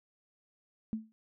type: tone with exponential decay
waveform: sine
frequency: 219.9 Hz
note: A3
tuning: 1 cent flat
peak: -28 dBFS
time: 0.93-1.12 s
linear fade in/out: 0 ms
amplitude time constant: 40 ms
effects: none